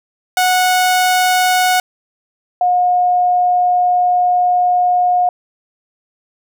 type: tone pair in turn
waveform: sawtooth / sine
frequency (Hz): 735 / 719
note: F#5 / F#5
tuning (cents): -12 / -50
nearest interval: unison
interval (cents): 38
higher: first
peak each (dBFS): -7 / -10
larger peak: first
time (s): 0.37-1.8 / 2.61-5.29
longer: second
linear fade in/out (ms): 2
effects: none